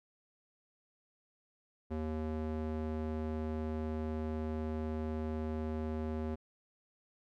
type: tone with band-pass filter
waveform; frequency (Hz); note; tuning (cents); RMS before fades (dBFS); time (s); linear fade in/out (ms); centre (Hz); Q
square; 78; D#2; +5; -37; 1.9-6.36; 20; 320; 0.75
effects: none